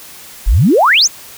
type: exponential sweep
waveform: sine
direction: up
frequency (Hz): 35.62 to 7280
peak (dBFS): -6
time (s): 0.46-1.08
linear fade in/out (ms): 20
effects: white hiss -35 dBFS RMS until 1.37 s